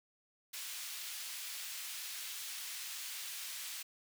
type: high-pass noise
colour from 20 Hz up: pink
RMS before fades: -44 dBFS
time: 0.53-3.83 s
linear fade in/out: 10 ms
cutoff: 2600 Hz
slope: 12 dB/octave
effects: none